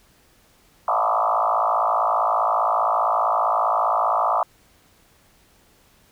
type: tone with frequency modulation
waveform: sine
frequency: 942 Hz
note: A#5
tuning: 18 cents sharp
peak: -17 dBFS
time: 0.88-4.43 s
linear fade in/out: 2 ms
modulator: 55.2 Hz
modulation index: 5.6
effects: pink hiss -57 dBFS RMS until 6.11 s